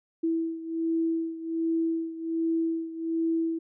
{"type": "beating tone pair", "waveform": "sine", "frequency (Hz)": [327.7, 329], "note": ["E4", "E4"], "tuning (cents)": [-10, -3], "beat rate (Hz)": 1.3, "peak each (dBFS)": [-27, -31], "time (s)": [0.23, 3.59], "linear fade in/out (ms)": 10, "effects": []}